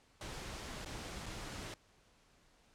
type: noise with dropouts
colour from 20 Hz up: pink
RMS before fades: -45 dBFS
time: 0.21-1.74 s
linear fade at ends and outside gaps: 1 ms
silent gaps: 0.848-0.859 / 1.259-1.263 s
effects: pink hiss -68 dBFS RMS until 2.74 s + low-pass 8000 Hz 12 dB/octave